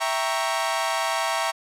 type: chord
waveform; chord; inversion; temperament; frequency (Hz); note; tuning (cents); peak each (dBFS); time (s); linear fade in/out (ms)
sawtooth; E diminished seventh; none; equal; 659.3 / 784 / 932.3 / 1108.7; E5 / G5 / Bb5 / Db6; 0 / 0 / 0 / 0; -24 / -26 / -24 / -25; 0-1.52; 20
effects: low-pass 11000 Hz 12 dB/octave